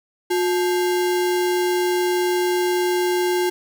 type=tone with sample-and-hold; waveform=sine; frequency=359.1 Hz; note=F4; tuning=48 cents sharp; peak=-17 dBFS; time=0.3-3.5 s; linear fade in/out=10 ms; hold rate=1225 Hz; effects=none